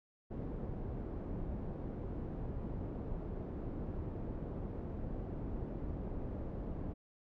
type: low-pass noise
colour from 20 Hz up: pink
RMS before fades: -41 dBFS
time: 0.3-6.94 s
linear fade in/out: 20 ms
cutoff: 460 Hz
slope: 12 dB/octave
effects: none